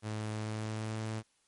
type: tone with pitch glide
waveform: sawtooth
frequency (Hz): 107.8 to 110.07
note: A2 to A2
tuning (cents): -35 to +1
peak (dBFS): -31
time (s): 0.02-1.23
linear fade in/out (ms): 50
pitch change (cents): +36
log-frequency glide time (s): 0.28-1.01
effects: white hiss -72 dBFS RMS until 1.47 s + MP3 48 kbps